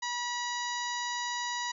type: harmonic tone with a mistuned harmonic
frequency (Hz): 968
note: B5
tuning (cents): -35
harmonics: 1 / 2 / 3 / 4 / 5 / 6 / 7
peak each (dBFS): -35 / -37 / -45 / -40 / -43 / -44 / -43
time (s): 0.02-1.72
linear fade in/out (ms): 10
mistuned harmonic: 6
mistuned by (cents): +16
effects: none